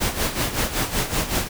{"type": "noise with tremolo", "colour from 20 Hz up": "pink", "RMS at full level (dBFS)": -21, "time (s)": [0, 1.49], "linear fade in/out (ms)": 20, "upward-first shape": "sine", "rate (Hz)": 5.3, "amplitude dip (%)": 70, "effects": []}